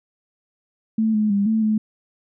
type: tone with pitch steps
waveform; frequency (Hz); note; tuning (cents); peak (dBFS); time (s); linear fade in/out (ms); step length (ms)
sine; 220.7 / 213.2 / 200.8 / 220.9 / 215.7; A3 / G#3 / G3 / A3 / A3; +5 / +46 / +42 / +7 / -34; -16; 0.98-1.78; 5; 160
effects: none